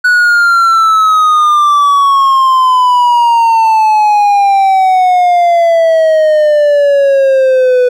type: exponential sweep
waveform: triangle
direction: down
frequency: 1480 to 493.9 Hz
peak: -3 dBFS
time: 0.04-7.89 s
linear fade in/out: 10 ms
effects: none